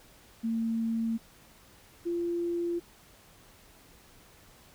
sine tone pair in turn, 226.9 / 344.1 Hz, A#3 / F4, -47 / -26 cents, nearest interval perfect fifth, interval 721 cents, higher second, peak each -27 / -28 dBFS, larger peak first, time 0.43-1.18 / 2.05-2.8 s, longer neither, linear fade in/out 20 ms, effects pink hiss -57 dBFS RMS until 4.74 s

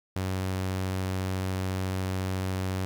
sawtooth tone, 94 Hz, F#2, 28 cents sharp, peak -24 dBFS, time 0.16-2.85 s, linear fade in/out 0 ms, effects 10-bit

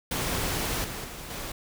pink noise with level steps, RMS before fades -29 / -36 / -40 / -36 dBFS, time 0.11-1.52 s, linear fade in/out 5 ms, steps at 0.84 / 1.04 / 1.3 s, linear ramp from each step 5 ms, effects none

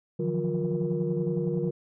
sine tone cluster, 150.2 / 169.6 / 180.5 / 355.4 / 471.1 Hz, D3 / E3 / F#3 / F4 / A#4, +39 / +50 / -43 / +30 / +18 cents, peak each -31 dBFS, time 0.19-1.71 s, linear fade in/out 10 ms, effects tanh soft clip ceiling -17 dBFS

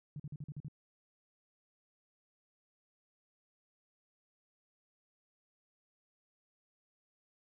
sine tone bursts, 146.83 Hz, D3, in tune, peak -40 dBFS, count 7, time 0.16-0.683 s, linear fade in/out 2 ms, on 37 ms, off 44 ms, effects none

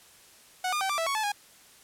sawtooth tone with pitch steps, 737 / 1211 / 770 / 1177 / 657 / 1112 / 867 / 821 Hz, F#5 / D#6 / G5 / D6 / E5 / C#6 / A5 / G#5, -7 / -47 / -31 / +3 / -6 / +5 / -26 / -20 cents, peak -23 dBFS, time 0.64-1.32 s, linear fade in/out 5 ms, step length 85 ms, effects white hiss -55 dBFS RMS until 1.83 s + low-pass 12000 Hz 12 dB/octave

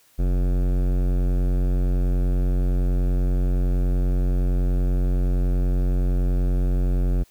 sine tone with hard clipping, 45.3 Hz, F#1, 36 cents flat, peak -20 dBFS, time 0.18-7.24 s, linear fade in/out 20 ms, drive 17 dB, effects white hiss -58 dBFS RMS until 7.3 s

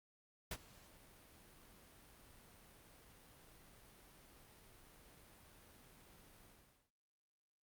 pink noise with ADSR envelope, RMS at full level -42 dBFS, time 0.51-6.91 s, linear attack 4 ms, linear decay 52 ms, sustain -21 dB, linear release 460 ms, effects Opus 48 kbps

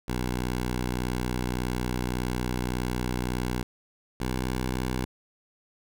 10% pulse tone pair in turn, 61.74 / 63.15 Hz, B1 / B1, 0 / +39 cents, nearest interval unison, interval 39 cents, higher second, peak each -19 dBFS, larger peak neither, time 0.08-3.63 / 4.2-5.05 s, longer first, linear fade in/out 5 ms, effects none

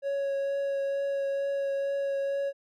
triangle tone with vibrato, 554.4 Hz, C#5, in tune, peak -25 dBFS, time 0.02-2.53 s, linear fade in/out 50 ms, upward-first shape triangle, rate 2.2 Hz, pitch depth 12 cents each way, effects none

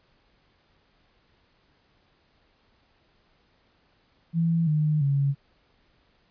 sine tone with pitch steps, 166.2 / 152.41 / 139.76 Hz, E3 / D#3 / C#3, +15 / -35 / +15 cents, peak -20 dBFS, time 4.33-5.35 s, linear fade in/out 50 ms, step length 340 ms, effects pink hiss -65 dBFS RMS until 6.3 s + resampled to 11025 Hz

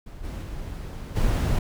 brown noise with level steps, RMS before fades -40 / -32 / -34 / -22 dBFS, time 0.06-1.59 s, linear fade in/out 5 ms, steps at 0.23 / 0.42 / 1.15 s, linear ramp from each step 20 ms, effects none

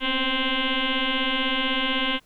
sine tone with frequency modulation, 1568 Hz, G6, in tune, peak -21 dBFS, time 0-2.2 s, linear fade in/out 50 ms, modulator 260 Hz, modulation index 6.8, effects pink hiss -61 dBFS RMS until 2.25 s

